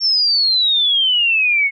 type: exponential sweep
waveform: sine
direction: down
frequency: 5490 to 2172 Hz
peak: -12 dBFS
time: 0-1.71 s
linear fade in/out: 50 ms
effects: none